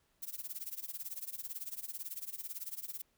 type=noise with tremolo; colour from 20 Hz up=violet; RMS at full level=-40 dBFS; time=0.22-3.02 s; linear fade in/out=10 ms; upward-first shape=sine; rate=18 Hz; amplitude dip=90%; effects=pink hiss -75 dBFS RMS until 3.17 s